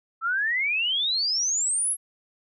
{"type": "exponential sweep", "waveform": "sine", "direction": "up", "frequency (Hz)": [1300, 11340], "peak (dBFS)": -22, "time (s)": [0.21, 1.97], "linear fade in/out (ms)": 50, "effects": []}